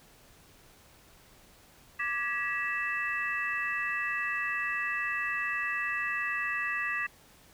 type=tone cluster; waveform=sine; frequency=1175 / 1667 / 1938 / 2640 Hz; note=D6 / G#6 / B6 / E7; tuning=+1 / +6 / -33 / +2 cents; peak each=-37 / -36 / -32 / -36 dBFS; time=1.99-7.07 s; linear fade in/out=10 ms; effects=pink hiss -58 dBFS RMS until 7.53 s